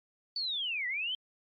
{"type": "linear two-way sweep", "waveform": "sine", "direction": "down then up", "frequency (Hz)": [4562, 1906, 3179], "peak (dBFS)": -31, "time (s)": [0.36, 1.15], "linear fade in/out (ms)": 2, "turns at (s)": 0.87, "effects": ["MP3 32 kbps"]}